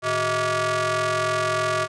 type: ring-modulated tone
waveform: sawtooth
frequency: 261.6 Hz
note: C4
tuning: in tune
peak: -14 dBFS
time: 0.02-1.88 s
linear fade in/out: 50 ms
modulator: 894 Hz
effects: resampled to 22050 Hz